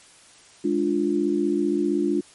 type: chord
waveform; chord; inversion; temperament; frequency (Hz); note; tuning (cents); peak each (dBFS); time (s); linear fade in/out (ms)
sine; D diminished; second; equal; 207.7 / 293.7 / 349.2; Ab3 / D4 / F4; 0 / 0 / 0; -27 / -23 / -23; 0.64-2.21; 10
effects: white hiss -51 dBFS RMS until 2.34 s + MP3 48 kbps